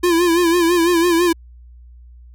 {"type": "tone with vibrato", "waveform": "square", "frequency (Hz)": 342.7, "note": "F4", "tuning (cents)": -33, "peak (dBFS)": -13, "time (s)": [0.03, 1.33], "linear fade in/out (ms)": 10, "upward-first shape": "sine", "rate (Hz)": 6, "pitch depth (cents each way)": 73, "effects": ["added 60 Hz sine -39 dBFS peak until 2.34 s"]}